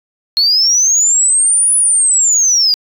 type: linear two-way sweep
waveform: sine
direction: up then down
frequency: 4256 to 9956 to 4761 Hz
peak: -7 dBFS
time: 0.37-2.74 s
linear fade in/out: 0 ms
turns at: 1.75 s
effects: tanh soft clip ceiling -4 dBFS